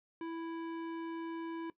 triangle tone with hard clipping, 330.3 Hz, E4, 4 cents sharp, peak -40 dBFS, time 0.21-1.7 s, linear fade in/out 2 ms, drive 17 dB, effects noise-tail reverb RT60 0.1 s tail -17 dB re dry + resampled to 11025 Hz

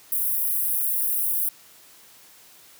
white high-pass noise, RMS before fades -24 dBFS, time 0.12-1.49 s, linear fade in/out 2 ms, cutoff 10000 Hz, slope 48 dB/octave, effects white hiss -51 dBFS RMS until 2.79 s + high-pass 80 Hz 12 dB/octave

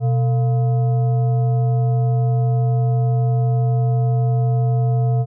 sine tone with frequency modulation, 125 Hz, B2, 21 cents sharp, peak -14 dBFS, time 0-5.26 s, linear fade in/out 50 ms, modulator 572 Hz, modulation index 0.36, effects none

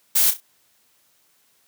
blue noise with echo, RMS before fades -17 dBFS, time 0.15-0.31 s, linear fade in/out 10 ms, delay 32 ms, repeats 3, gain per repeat -10 dB, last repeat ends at 0.406 s, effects white hiss -62 dBFS RMS until 1.67 s + high-pass 80 Hz 12 dB/octave

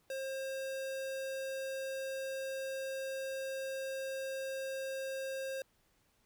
square tone, 534 Hz, C5, 35 cents sharp, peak -38 dBFS, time 0.1-5.62 s, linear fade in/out 2 ms, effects pink hiss -73 dBFS RMS until 6.25 s

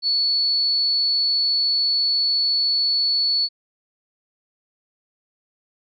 sine tone, 4427 Hz, C#8, 3 cents flat, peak -17 dBFS, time 0.02-3.49 s, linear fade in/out 50 ms, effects none

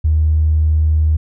triangle tone with tanh clipping, 77.78 Hz, D#2, in tune, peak -10 dBFS, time 0.04-1.17 s, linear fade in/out 10 ms, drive 4 dB, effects none

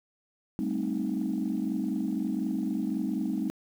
sine chord, A half-diminished seventh, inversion third, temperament equal, 196 / 220 / 261.6 / 311.1 Hz, G3 / A3 / C4 / Eb4, 0 / 0 / 0 / 0 cents, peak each -32 dBFS, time 0.59-3.5 s, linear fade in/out 0 ms, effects tanh soft clip ceiling -20 dBFS + 9-bit

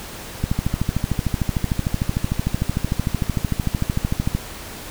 click train, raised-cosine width 5 ms, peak -7 dBFS, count 53, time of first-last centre 0.44-4.35 s, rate 13.3 Hz, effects pink hiss -35 dBFS RMS until 4.9 s

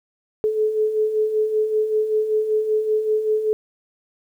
sine beating tone pair, 427 / 432.2 Hz, G#4 / A4, +48 / -31 cents, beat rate 5.2 Hz, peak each -26 / -18 dBFS, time 0.44-3.53 s, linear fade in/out 0 ms, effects 9-bit

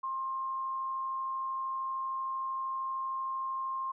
sine tone with amplitude modulation, 1061 Hz, C6, 24 cents sharp, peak -31 dBFS, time 0.03-3.92 s, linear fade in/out 10 ms, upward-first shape sine, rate 113 Hz, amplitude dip 25%, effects none

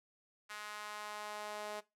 sawtooth tone with high-pass filter sweep, 209.9 Hz, G#3, 19 cents sharp, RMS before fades -45 dBFS, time 0.49-1.81 s, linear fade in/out 20 ms, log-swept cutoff 1400 to 590 Hz, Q 1.6, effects noise-tail reverb RT60 0.2 s tail -18 dB re dry + low-pass 12000 Hz 12 dB/octave

